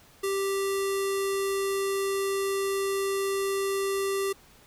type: tone with low-pass filter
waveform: square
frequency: 392 Hz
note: G4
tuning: in tune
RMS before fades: -28 dBFS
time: 0.23-4.33 s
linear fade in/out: 10 ms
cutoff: 11000 Hz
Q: 2.2
effects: pink hiss -56 dBFS RMS until 4.66 s